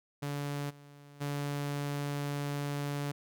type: tone with level steps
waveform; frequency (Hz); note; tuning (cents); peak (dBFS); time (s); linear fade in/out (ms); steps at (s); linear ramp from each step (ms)
sawtooth; 143.6; D3; -39; -30 / -48 / -29; 0.22-3.12; 10; 0.69 / 1.2; 20
effects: none